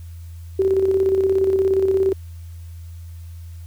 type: tone with tremolo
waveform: sine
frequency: 384.3 Hz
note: G4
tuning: 34 cents flat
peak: -13 dBFS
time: 0.59-2.13 s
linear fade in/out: 5 ms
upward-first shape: square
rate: 17 Hz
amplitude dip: 40%
effects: added 84 Hz sine -33 dBFS peak until 3.66 s + white hiss -55 dBFS RMS until 3.66 s